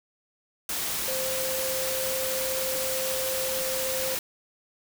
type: tone in noise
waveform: sine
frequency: 523.3 Hz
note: C5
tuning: in tune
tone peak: -30 dBFS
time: 1.08-4.15 s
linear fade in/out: 2 ms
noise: white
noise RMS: -30 dBFS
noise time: 0.69-4.19 s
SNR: -3 dB
effects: none